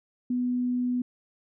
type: tone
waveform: sine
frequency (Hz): 247.6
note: B3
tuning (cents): +5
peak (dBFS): -24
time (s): 0.3-1.02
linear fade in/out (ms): 5
effects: none